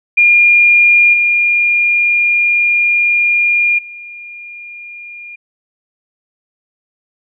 sine tone with level steps, 2414 Hz, D7, 47 cents sharp, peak -5 / -9 / -28 dBFS, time 0.17-5.36 s, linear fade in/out 10 ms, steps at 1.13 / 3.78 s, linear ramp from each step 10 ms, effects none

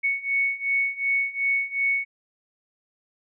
sine beating tone pair, 2217 / 2219.7 Hz, C#7 / C#7, 0 / +2 cents, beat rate 2.7 Hz, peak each -26 / -24 dBFS, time 0.03-2.05 s, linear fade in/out 20 ms, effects none

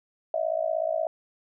sine tone with amplitude modulation, 645 Hz, E5, 38 cents flat, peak -20 dBFS, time 0.34-1.07 s, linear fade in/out 2 ms, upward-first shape sine, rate 56.6 Hz, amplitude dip 95%, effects none

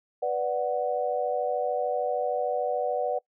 sine chord, B minor, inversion none, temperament equal, 493.9 / 587.3 / 740 Hz, B4 / D5 / F#5, 0 / 0 / 0 cents, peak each -29 dBFS, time 0.22-3.19 s, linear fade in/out 10 ms, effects noise-tail reverb RT60 0.1 s tail -23 dB re dry

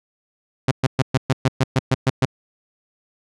sawtooth tone bursts, 131 Hz, C3, 2 cents sharp, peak -10 dBFS, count 11, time 0.68-2.254 s, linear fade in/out 5 ms, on 34 ms, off 120 ms, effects low-pass 7000 Hz 12 dB/octave

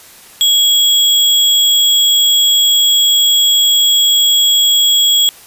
sine tone with sample-and-hold, 3324 Hz, G#7, 1 cent sharp, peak -7 dBFS, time 0.41-5.29 s, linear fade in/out 0 ms, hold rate 11025 Hz, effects white hiss -39 dBFS RMS until 5.46 s + resampled to 32000 Hz

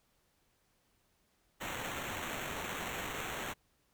blue noise with sample-and-hold, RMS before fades -40 dBFS, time 1.6-3.54 s, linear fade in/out 20 ms, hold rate 4900 Hz, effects pink hiss -74 dBFS RMS until 3.93 s

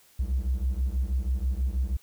triangle beating tone pair, 61.9 / 68.1 Hz, B1 / C#2, +5 / -30 cents, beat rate 6.2 Hz, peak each -23 / -25 dBFS, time 0.19-1.97 s, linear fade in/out 10 ms, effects tanh soft clip ceiling -20 dBFS + white hiss -59 dBFS RMS until 2.02 s

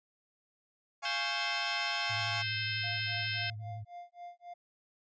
sawtooth chord, Db major, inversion first, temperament equal with one note detuned, 693.6 / 830.6 / 1108.7 Hz, F5 / Ab5 / Db6, -12 / 0 / 0 cents, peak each -37 dBFS, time 1.02-2.43 s, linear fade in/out 20 ms
harmonic tone, 521 Hz, C5, 7 cents flat, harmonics 3 / 4 / 5 / 6 / 7 / 8 / 9 / 10, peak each -39 / -40 / -39 / -40 / -44 / -45 / -52 / -41 dBFS, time 1.05-3.5 s, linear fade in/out 2 ms
sine tone with vibrato, 107.7 Hz, A2, 37 cents flat, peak -39 dBFS, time 2.09-3.85 s, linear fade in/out 20 ms, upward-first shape triangle, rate 12 Hz, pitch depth 69 cents each way
triangle tone with tremolo, 701 Hz, F5, 6 cents sharp, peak -40 dBFS, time 2.83-4.54 s, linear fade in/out 10 ms, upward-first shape sine, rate 3.7 Hz, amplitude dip 100%
effects resampled to 16000 Hz

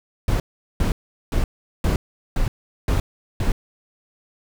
brown noise bursts, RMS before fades -19 dBFS, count 7, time 0.28-3.52 s, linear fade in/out 2 ms, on 120 ms, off 400 ms, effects none

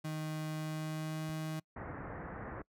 35% pulse tone with pitch glide, 155.56 to 157.28 Hz, D#3 to D#3, 0 to +19 cents, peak -35 dBFS, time 0.04-1.6 s, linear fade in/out 10 ms, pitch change +19 cents, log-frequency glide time 0.54-1.3 s
click, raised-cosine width 5 ms, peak -36 dBFS, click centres 1.293 s
pink low-pass noise, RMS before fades -43 dBFS, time 1.76-2.62 s, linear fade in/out 5 ms, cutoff 1900 Hz, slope 48 dB/octave
effects noise-tail reverb RT60 0.1 s tail -25 dB re dry + high-pass 60 Hz 12 dB/octave

